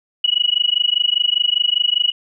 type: tone with amplitude modulation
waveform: sine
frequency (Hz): 2921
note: F#7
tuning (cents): -23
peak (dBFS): -10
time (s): 0.24-2.12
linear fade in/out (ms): 5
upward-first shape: sine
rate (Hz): 25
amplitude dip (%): 100
effects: none